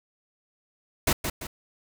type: noise with echo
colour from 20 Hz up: pink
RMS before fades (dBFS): -22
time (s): 1.07-1.13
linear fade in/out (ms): 5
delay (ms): 170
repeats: 2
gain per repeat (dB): -7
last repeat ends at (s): 1.47
effects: none